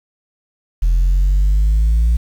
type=linear sweep; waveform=sine; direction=up; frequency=41.2 to 58.27 Hz; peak=-8 dBFS; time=0.82-2.17 s; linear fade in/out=10 ms; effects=tanh soft clip ceiling -9 dBFS + 7-bit